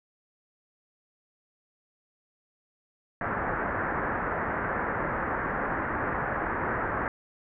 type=low-pass noise; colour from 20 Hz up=white; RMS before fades=-30 dBFS; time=3.21-7.08 s; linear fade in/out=2 ms; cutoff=1800 Hz; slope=48 dB/octave; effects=none